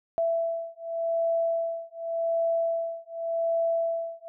sine beating tone pair, 665 / 665.87 Hz, E5 / E5, +15 / +17 cents, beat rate 0.87 Hz, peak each -28 dBFS, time 0.18-4.28 s, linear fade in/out 0 ms, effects none

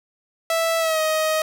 sawtooth tone with pitch glide, 658 to 627.9 Hz, E5 to D#5, -3 to +16 cents, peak -15 dBFS, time 0.5-1.42 s, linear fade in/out 2 ms, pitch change -81 cents, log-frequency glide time 0.79-1 s, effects none

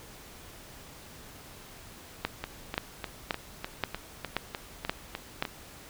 two click trains, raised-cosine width 0.3 ms, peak -17 / -11 dBFS, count 11 / 7, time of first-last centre 2.44-5.452 / 2.25-5.425 s, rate 3.32 / 1.89 Hz, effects pink hiss -49 dBFS RMS until 5.89 s

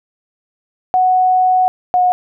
sine tone pair in turn, 740 / 726.4 Hz, F#5 / F#5, 0 / -32 cents, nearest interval unison, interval 32 cents, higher first, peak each -9 dBFS, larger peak neither, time 0.94-1.68 / 1.94-2.12 s, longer first, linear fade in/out 0 ms, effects none

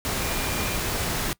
sine tone in noise, 2400 Hz, D7, 37 cents sharp, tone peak -36 dBFS, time 0.22-0.76 s, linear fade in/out 0 ms, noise pink, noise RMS -27 dBFS, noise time 0.05-1.33 s, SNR -12 dB, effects noise-tail reverb RT60 0.1 s tail -22 dB re dry

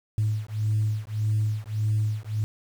sine beating tone pair, 106.5 / 108.2 Hz, G#2 / A2, +44 / -29 cents, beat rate 1.7 Hz, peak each -25 dBFS, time 0.18-2.44 s, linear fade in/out 0 ms, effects tanh soft clip ceiling -17 dBFS + 8-bit

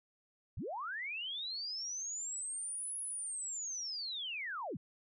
sine linear two-way sweep, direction up then down, 50 to 10548 to 102 Hz, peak -38 dBFS, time 0.57-4.77 s, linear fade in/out 5 ms, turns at 2.99 s, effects none

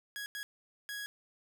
sawtooth tone bursts at uneven times, 1661.2 Hz, G#6, in tune, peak -35 dBFS, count 3, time 0.16-0.26 / 0.35-0.43 / 0.89-1.06 s, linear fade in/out 0 ms, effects none

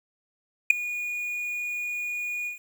triangle tone with ADSR envelope, 2447 Hz, D#7, 29 cents flat, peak -6 dBFS, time 0.7-2.59 s, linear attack 6 ms, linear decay 5 ms, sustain -21 dB, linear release 120 ms, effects 8-bit

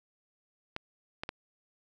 clicks, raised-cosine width 0.3 ms, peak -19 dBFS, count 3, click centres 0.764 / 1.235 / 1.291 s, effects none

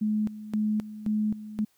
sine tone with tremolo, 213.2 Hz, G#3, 46 cents sharp, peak -23 dBFS, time 0.01-1.65 s, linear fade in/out 10 ms, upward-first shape square, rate 1.9 Hz, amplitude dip 80%, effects white hiss -68 dBFS RMS until 1.77 s

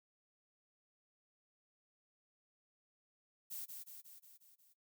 violet noise with echo, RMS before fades -45 dBFS, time 3.5-3.66 s, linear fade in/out 20 ms, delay 180 ms, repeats 6, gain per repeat -4 dB, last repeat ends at 4.74 s, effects noise-tail reverb RT60 0.1 s tail -17 dB re dry

